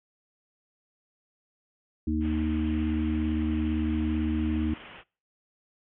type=harmonic tone; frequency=77.7 Hz; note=D#2; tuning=2 cents flat; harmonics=1 / 3 / 4; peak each=-29 / -29 / -29 dBFS; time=2.07-4.74 s; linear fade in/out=5 ms
type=low-pass noise; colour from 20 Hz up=white; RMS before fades=-47 dBFS; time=2.2-5.04 s; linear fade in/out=50 ms; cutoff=3200 Hz; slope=96 dB/octave
effects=noise-tail reverb RT60 0.4 s tail -25 dB re dry